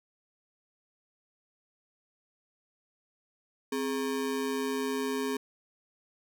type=ring-modulated tone; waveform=square; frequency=340 Hz; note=F4; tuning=46 cents flat; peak=-27 dBFS; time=3.72-5.37 s; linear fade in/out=5 ms; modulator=77.3 Hz; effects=none